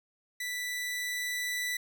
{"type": "tone with level ramp", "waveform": "sawtooth", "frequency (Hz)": 1975.5, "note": "B6", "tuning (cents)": 0, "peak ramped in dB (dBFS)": [-30, -27], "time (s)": [0.4, 1.77], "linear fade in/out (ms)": 5, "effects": []}